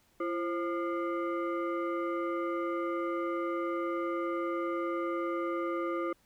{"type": "tone with frequency modulation", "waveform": "sine", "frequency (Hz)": 340, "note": "F4", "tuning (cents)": -46, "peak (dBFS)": -30, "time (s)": [0.2, 6.13], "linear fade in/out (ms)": 5, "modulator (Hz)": 870, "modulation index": 1.1, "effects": ["pink hiss -68 dBFS RMS until 6.25 s"]}